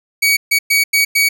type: tone bursts at uneven times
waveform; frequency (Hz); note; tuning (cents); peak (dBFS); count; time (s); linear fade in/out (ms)
sawtooth; 2258; C#7; +31; -7; 5; 0.22-0.37 / 0.51-0.59 / 0.7-0.84 / 0.93-1.05 / 1.15-1.29; 10
effects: none